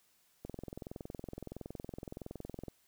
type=click train; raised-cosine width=2 ms; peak=-29 dBFS; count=49; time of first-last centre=0.45-2.683 s; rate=21.5 Hz; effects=white hiss -71 dBFS RMS until 2.87 s